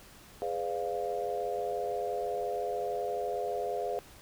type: chord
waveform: sine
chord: G# diminished seventh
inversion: none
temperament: equal with one note detuned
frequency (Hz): 415.3 / 501.4 / 587.3 / 698.5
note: G#4 / B4 / D5 / F5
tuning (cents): 0 / +26 / 0 / 0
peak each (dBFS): -36 / -36 / -39 / -35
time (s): 0.42-3.99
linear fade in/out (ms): 0
effects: pink hiss -54 dBFS RMS until 4.21 s